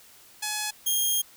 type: tone pair in turn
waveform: 5% pulse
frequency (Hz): 847 / 3233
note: G#5 / G#7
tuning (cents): +34 / -47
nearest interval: octave + major seventh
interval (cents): 2319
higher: second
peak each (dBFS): -16 / -14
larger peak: second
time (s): 0.42-0.71 / 0.86-1.22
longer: second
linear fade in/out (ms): 10
effects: white hiss -53 dBFS RMS until 1.36 s